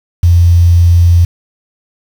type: tone with quantisation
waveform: sine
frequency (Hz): 86.2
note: F2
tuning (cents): -22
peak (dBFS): -3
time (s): 0.23-1.25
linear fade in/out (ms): 5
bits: 5
effects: none